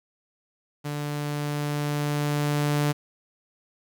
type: tone with level ramp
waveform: sawtooth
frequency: 146.83 Hz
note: D3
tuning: in tune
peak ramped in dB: -25 to -17 dBFS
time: 0.84-2.93 s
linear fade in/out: 20 ms
effects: 9-bit